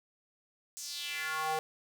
square tone with high-pass filter sweep, 157.2 Hz, D#3, 18 cents sharp, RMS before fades -36 dBFS, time 0.77-1.59 s, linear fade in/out 0 ms, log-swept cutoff 7100 to 600 Hz, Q 3, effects none

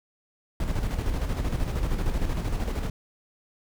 brown noise with tremolo, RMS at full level -25 dBFS, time 0.6-2.9 s, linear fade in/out 2 ms, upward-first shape square, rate 13 Hz, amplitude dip 45%, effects none

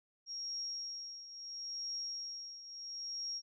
sine tone with tremolo, 5588 Hz, F8, in tune, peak -37 dBFS, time 0.26-3.42 s, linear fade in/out 50 ms, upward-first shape triangle, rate 0.74 Hz, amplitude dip 75%, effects none

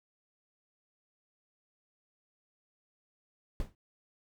brown noise with exponential decay, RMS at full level -32 dBFS, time 3.6-3.75 s, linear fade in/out 1 ms, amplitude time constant 32 ms, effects none

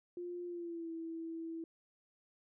sine tone with pitch glide, 351.9 to 328.3 Hz, F4 to E4, +13 to -7 cents, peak -40 dBFS, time 0.17-1.64 s, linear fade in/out 2 ms, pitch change -120 cents, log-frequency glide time 0.46-0.91 s, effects none

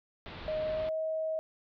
pink low-pass noise, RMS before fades -44 dBFS, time 0.26-0.89 s, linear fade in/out 0 ms, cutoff 4200 Hz, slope 48 dB/octave
sine tone with pitch glide, 622.3 to 635.4 Hz, D#5 to D#5, 0 to +36 cents, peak -30 dBFS, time 0.48-1.39 s, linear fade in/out 0 ms, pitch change +36 cents, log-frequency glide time 0.66-0.95 s
effects none

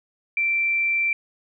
sine tone, 2347 Hz, D7, 2 cents flat, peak -19 dBFS, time 0.37-1.13 s, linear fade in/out 2 ms, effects none

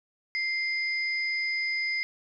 sine tone pair together, 2093 / 4998 Hz, C7 / D#8, 0 / +7 cents, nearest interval octave + minor third, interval 1507 cents, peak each -27 / -35 dBFS, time 0.35-2.03 s, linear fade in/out 0 ms, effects none

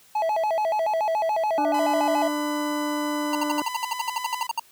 triangle tone with vibrato, 746 Hz, F#5, 14 cents sharp, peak -19 dBFS, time 0.15-2.28 s, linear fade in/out 5 ms, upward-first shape square, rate 7 Hz, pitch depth 230 cents each way
harmonic tone, 296.9 Hz, D4, 19 cents sharp, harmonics 1 / 2 / 3 / 4 / 5, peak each -26 / -32 / -36 / -38 / -40 dBFS, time 1.58-3.62 s, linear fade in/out 2 ms
sawtooth tone, 1001 Hz, B5, 23 cents sharp, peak -27 dBFS, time 1.74-4.47 s, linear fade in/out 5 ms
square tone bursts, 926 Hz, A#5, 12 cents flat, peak -23 dBFS, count 16, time 3.33-4.596 s, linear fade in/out 2 ms, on 21 ms, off 62 ms
effects white hiss -55 dBFS RMS until 4.71 s + high-pass 60 Hz 12 dB/octave

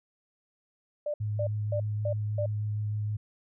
sine tone bursts, 592 Hz, D5, 14 cents sharp, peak -28 dBFS, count 5, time 1.06-2.46 s, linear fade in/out 5 ms, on 80 ms, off 250 ms
sine tone with vibrato, 105.5 Hz, G#2, 28 cents sharp, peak -28 dBFS, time 1.2-3.17 s, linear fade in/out 10 ms, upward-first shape sine, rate 6.4 Hz, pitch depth 10 cents each way
effects none

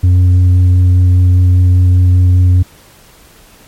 sine tone with tanh clipping, 90.5 Hz, F#2, 38 cents flat, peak -5 dBFS, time 0.03-2.63 s, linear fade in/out 10 ms, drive 3 dB, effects pink hiss -42 dBFS RMS until 3.67 s + MP3 64 kbps

